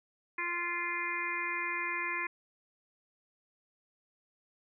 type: harmonic tone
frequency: 347.4 Hz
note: F4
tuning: 9 cents flat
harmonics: 1 / 3 / 4 / 5 / 6 / 7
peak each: -45 / -38 / -47 / -39 / -36 / -39 dBFS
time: 0.38-2.27 s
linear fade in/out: 5 ms
effects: none